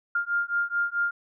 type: beating tone pair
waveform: sine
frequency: 1401 / 1405.6 Hz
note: F6 / F6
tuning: +5 / +11 cents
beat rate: 4.6 Hz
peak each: -27 / -27 dBFS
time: 0.15-1.11 s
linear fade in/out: 5 ms
effects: none